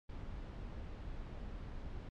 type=noise; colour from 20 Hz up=brown; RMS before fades=-45 dBFS; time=0.09-2.09 s; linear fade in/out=5 ms; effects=low-pass 4000 Hz 12 dB/octave + MP3 96 kbps